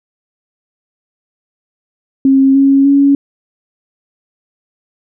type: tone with pitch steps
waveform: sine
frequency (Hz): 269.3 / 274.2 / 279.8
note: C#4 / C#4 / C#4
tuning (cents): -50 / -19 / +16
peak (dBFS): -5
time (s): 2.25-3.15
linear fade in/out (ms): 2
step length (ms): 300
effects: none